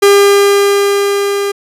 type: tone with level ramp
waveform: 45% pulse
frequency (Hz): 401.7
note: G4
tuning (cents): +42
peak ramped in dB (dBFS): -3 to -13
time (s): 0.02-1.52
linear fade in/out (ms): 10
effects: resampled to 32000 Hz